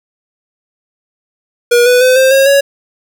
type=tone with pitch steps; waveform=square; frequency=480 / 494.6 / 509.7 / 525.3 / 541.3 / 557.8 Hz; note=B4 / B4 / C5 / C5 / C#5 / C#5; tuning=-49 / +3 / -45 / +7 / -41 / +11 cents; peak=-6 dBFS; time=1.71-2.61 s; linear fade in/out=10 ms; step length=150 ms; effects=none